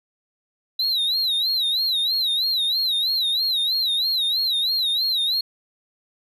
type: tone with vibrato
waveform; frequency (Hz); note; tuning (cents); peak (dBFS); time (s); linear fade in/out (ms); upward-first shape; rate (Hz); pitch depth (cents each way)
triangle; 3951; B7; 0; -18; 0.79-5.41; 5; sine; 3.1; 140
effects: none